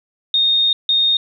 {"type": "tone bursts at uneven times", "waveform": "sine", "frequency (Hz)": 3691, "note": "A#7", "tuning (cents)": -18, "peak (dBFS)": -12, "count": 2, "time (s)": [[0.34, 0.73], [0.89, 1.17]], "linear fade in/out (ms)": 2, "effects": ["9-bit"]}